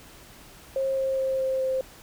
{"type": "tone with pitch steps", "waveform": "sine", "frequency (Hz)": [536, 532.9, 529.8, 526.8, 523.8], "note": ["C5", "C5", "C5", "C5", "C5"], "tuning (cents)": [42, 32, 22, 12, 2], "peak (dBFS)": -23, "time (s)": [0.76, 1.81], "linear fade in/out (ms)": 2, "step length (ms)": 210, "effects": ["pink hiss -49 dBFS RMS until 2.02 s"]}